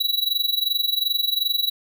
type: tone with amplitude modulation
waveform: square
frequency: 3919 Hz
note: B7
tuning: 14 cents flat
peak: -17 dBFS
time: 0-1.7 s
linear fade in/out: 10 ms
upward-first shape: sine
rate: 22.7 Hz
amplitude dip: 85%
effects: none